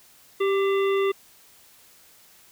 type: harmonic tone with a mistuned harmonic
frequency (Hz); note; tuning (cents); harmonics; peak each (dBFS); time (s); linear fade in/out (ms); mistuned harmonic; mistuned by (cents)
392; G4; 0; 1 / 3 / 5 / 7 / 9; -20 / -30 / -34 / -37 / -39; 0.4-1.12; 10; 5; +53
effects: white hiss -54 dBFS RMS until 2.51 s